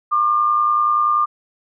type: tone pair together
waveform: sine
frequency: 1089.7 / 1200 Hz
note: C#6 / D6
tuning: -30 / +37 cents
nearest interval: major second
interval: 167 cents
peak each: -23 / -14 dBFS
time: 0.11-1.26 s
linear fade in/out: 20 ms
effects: none